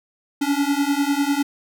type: beating tone pair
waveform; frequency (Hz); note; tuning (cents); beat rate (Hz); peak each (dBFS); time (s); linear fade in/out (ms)
square; 279 / 289; C#4 / D4; +11 / -28; 10; -22; 0.41-1.43; 10
effects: none